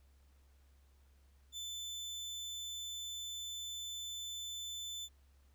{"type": "tone", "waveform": "30% pulse", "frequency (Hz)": 3520, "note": "A7", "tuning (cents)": 0, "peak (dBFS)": -39, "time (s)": [1.52, 5.09], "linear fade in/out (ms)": 50, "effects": ["added 68 Hz sine -63 dBFS peak until 5.54 s", "pink hiss -75 dBFS RMS until 5.54 s"]}